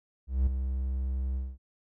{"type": "tone with ADSR envelope", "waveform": "triangle", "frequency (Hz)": 65.2, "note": "C2", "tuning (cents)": -5, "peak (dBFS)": -18, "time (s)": [0.27, 1.58], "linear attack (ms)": 200, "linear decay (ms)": 4, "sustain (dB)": -8, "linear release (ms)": 220, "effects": []}